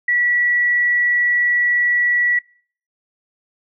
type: tone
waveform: sine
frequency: 1943 Hz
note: B6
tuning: 29 cents flat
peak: -14 dBFS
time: 0.08-2.39 s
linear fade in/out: 5 ms
effects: noise-tail reverb RT60 0.5 s tail -24 dB re dry